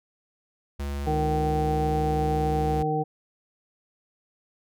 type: tone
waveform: square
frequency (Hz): 70.6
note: C#2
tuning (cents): +32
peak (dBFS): -29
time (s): 0.79-2.83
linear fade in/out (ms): 10
type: harmonic tone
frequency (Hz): 153.7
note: D#3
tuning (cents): -21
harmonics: 1 / 2 / 3 / 5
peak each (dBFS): -28 / -32 / -28 / -27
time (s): 1.06-3.04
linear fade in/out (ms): 20
effects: none